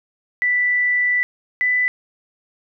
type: tone pair in turn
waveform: sine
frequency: 1975.5 / 1992.7 Hz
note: B6 / B6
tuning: 0 / +15 cents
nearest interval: unison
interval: 15 cents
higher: second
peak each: -15 dBFS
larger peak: neither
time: 0.42-1.23 / 1.61-1.88 s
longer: first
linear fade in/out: 0 ms
effects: none